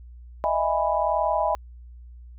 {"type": "chord", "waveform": "sine", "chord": "E major seventh", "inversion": "third", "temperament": "just", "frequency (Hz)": [618.1, 659.3, 824.1, 988.9], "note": ["D#5", "E5", "G#5", "B5"], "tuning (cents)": [-12, 0, -14, 2], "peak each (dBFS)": -26, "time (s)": [0.44, 1.55], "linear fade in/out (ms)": 0, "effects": ["added 60 Hz sine -41 dBFS peak until 2.38 s"]}